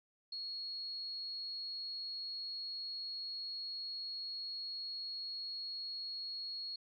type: tone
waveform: sine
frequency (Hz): 4319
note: C#8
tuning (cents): -46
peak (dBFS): -40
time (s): 0.32-6.76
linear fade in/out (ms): 5
effects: none